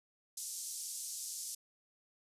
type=band-pass noise; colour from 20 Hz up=pink; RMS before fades=-43 dBFS; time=0.37-1.55 s; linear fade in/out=5 ms; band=5700 to 11000 Hz; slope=24 dB/octave; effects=resampled to 32000 Hz